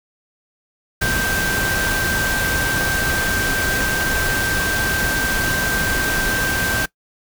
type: tone in noise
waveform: sine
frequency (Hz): 1568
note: G6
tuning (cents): 0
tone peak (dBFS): -20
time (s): 1.01-6.86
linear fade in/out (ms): 10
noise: pink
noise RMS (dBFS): -22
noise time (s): 1.01-6.86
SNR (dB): -1
effects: noise-tail reverb RT60 0.1 s tail -20 dB re dry